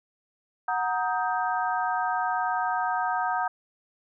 sine tone cluster, 736 / 935 / 1254 / 1573 Hz, F#5 / A#5 / D#6 / G6, -9 / +5 / +13 / +6 cents, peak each -28 / -29 / -31 / -32 dBFS, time 0.68-3.48 s, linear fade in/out 5 ms, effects none

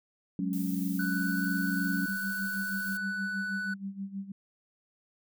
sine chord, F# suspended second, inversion none, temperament just, 185 / 208.1 / 277.5 Hz, F#3 / G#3 / C#4, 0 / +4 / +2 cents, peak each -31 / -35 / -33 dBFS, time 0.39-2.06 s, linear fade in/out 2 ms
violet noise, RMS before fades -43 dBFS, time 0.53-2.97 s, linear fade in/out 0 ms
triangle tone, 1488 Hz, F#6, 9 cents sharp, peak -30 dBFS, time 0.99-3.74 s, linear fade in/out 5 ms
sine tone with tremolo, 196 Hz, G3, in tune, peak -32 dBFS, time 2.08-4.32 s, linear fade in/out 5 ms, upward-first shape sine, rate 6.3 Hz, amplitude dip 80%
effects none

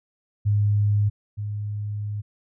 sine tone pair in turn, 103.4 / 104.06 Hz, G#2 / G#2, -7 / +4 cents, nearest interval unison, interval 11 cents, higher second, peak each -17 / -26 dBFS, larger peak first, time 0.45-1.1 / 1.37-2.22 s, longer second, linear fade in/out 20 ms, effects none

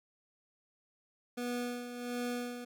25% pulse tone with tremolo, 243.7 Hz, B3, 23 cents flat, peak -30 dBFS, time 1.37-2.65 s, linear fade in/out 10 ms, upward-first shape sine, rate 1.4 Hz, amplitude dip 60%, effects none

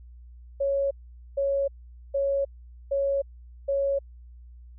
sine tone bursts, 554.4 Hz, C#5, in tune, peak -22 dBFS, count 5, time 0.6-3.99 s, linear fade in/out 10 ms, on 310 ms, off 460 ms, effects added 60 Hz sine -44 dBFS peak until 4.78 s

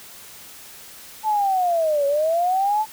sine linear two-way sweep, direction down then up, 880 to 554.4 to 880 Hz, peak -17 dBFS, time 1.23-2.86 s, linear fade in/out 50 ms, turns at 2.06 s, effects white hiss -42 dBFS RMS until 2.92 s

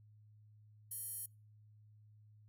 square tone with high-pass filter, 622.3 Hz, D#5, in tune, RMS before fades -45 dBFS, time 0.91-1.26 s, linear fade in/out 5 ms, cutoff 11000 Hz, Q 6, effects noise-tail reverb RT60 0.3 s tail -25 dB re dry + added 106 Hz sine -60 dBFS peak until 2.48 s

